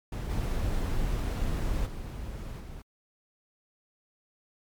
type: noise with level steps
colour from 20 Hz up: brown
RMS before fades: -33 / -29 / -37 / -41 dBFS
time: 0.12-2.82 s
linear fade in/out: 5 ms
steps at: 0.29 / 1.85 / 2.59 s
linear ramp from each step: 20 ms
effects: MP3 96 kbps